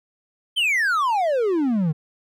triangle exponential sweep, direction down, 3188 to 146.83 Hz, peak -16 dBFS, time 0.56-1.93 s, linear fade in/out 20 ms, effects none

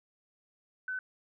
sine tone, 1512 Hz, F#6, 37 cents sharp, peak -33 dBFS, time 0.88-0.99 s, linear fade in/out 2 ms, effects none

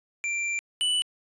square tone pair in turn, 2359 / 2972 Hz, D7 / F#7, +7 / +7 cents, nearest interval major third, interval 400 cents, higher second, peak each -27 / -23 dBFS, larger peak second, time 0.24-0.59 / 0.81-1.02 s, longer first, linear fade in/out 0 ms, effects resampled to 22050 Hz

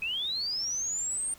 sine linear sweep, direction up, 2494 to 8870 Hz, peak -29 dBFS, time 0.02-1.34 s, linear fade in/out 2 ms, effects pink hiss -54 dBFS RMS until 1.38 s

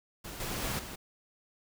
pink noise with level steps, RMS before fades -43 / -36 / -34 / -43 dBFS, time 0.24-0.96 s, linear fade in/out 10 ms, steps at 0.4 / 0.62 / 0.79 s, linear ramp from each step 2 ms, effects none

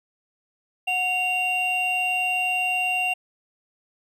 triangle tone pair together, 733.1 / 2768 Hz, F#5 / F7, -16 / -16 cents, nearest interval octave + major seventh, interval 2300 cents, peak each -25 / -21 dBFS, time 0.87-3.14 s, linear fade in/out 10 ms, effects none

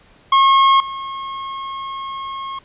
45% pulse tone with level steps, 1084 Hz, C#6, 39 cents flat, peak -9 / -25 dBFS, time 0.32-2.59 s, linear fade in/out 5 ms, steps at 0.8 s, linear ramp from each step 2 ms, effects pink hiss -50 dBFS RMS until 2.64 s + resampled to 8000 Hz

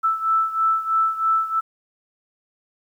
sine beating tone pair, 1318.5 / 1321.6 Hz, E6 / E6, 0 / +4 cents, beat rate 3.1 Hz, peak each -19 / -23 dBFS, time 0.03-1.61 s, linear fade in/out 20 ms, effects 9-bit

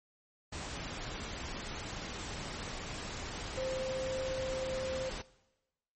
sine tone in noise, 523.3 Hz, C5, in tune, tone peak -34 dBFS, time 3.57-5.1 s, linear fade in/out 10 ms, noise pink, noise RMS -41 dBFS, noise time 0.52-5.22 s, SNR +4 dB, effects noise-tail reverb RT60 1.0 s tail -19 dB re dry + MP3 32 kbps

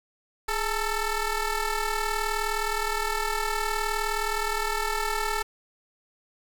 15% pulse ring-modulated tone, 439.3 Hz, A4, 3 cents flat, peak -16 dBFS, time 0.48-5.43 s, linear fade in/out 10 ms, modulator 459 Hz, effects none

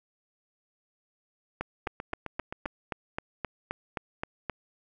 two click trains, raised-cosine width 0.5 ms, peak -16 / -20 dBFS, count 12 / 7, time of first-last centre 1.61-4.497 / 1.87-2.656 s, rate 3.81 / 7.63 Hz, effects none

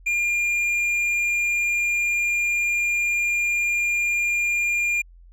sine tone with tanh clipping, 2406 Hz, D7, 41 cents sharp, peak -21 dBFS, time 0.06-5.02 s, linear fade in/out 10 ms, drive 7 dB, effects added 43 Hz sine -45 dBFS peak until 5.32 s

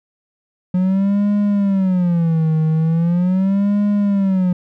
triangle tone with vibrato, 180 Hz, F#3, 47 cents flat, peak -11 dBFS, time 0.74-4.53 s, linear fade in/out 5 ms, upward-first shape sine, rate 0.4 Hz, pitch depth 230 cents each way, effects none

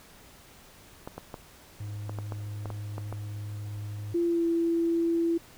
clicks, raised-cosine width 1 ms, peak -23 dBFS, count 10, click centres 1.075 / 1.18 / 1.342 / 2.095 / 2.187 / 2.322 / 2.657 / 2.703 / 2.981 / 3.126 s
triangle tone, 103.83 Hz, G#2, in tune, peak -32 dBFS, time 1.8-4.14 s, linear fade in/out 5 ms
sine tone with pitch glide, 342.3 to 335.1 Hz, F4 to E4, -35 to +29 cents, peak -23 dBFS, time 4.14-5.38 s, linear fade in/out 10 ms, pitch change -36 cents, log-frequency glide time 4.24-4.46 s
effects pink hiss -53 dBFS RMS until 5.57 s

